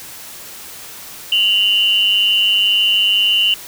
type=tone pair together; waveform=sine; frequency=2800 / 3002 Hz; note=F7 / F#7; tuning=+4 / +24 cents; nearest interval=minor second; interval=120 cents; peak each=-14 dBFS; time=1.32-3.54 s; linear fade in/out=2 ms; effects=white hiss -34 dBFS RMS until 3.67 s